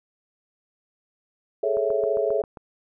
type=chord; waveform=sine; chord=A major seventh; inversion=third; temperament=equal; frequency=415.3 / 440 / 554.4 / 659.3 Hz; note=G#4 / A4 / C#5 / E5; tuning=0 / 0 / 0 / 0 cents; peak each=-26 dBFS; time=1.63-2.42 s; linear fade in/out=5 ms
type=click train; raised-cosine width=1 ms; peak=-25 dBFS; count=7; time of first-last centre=1.77-2.572 s; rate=7.48 Hz
effects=none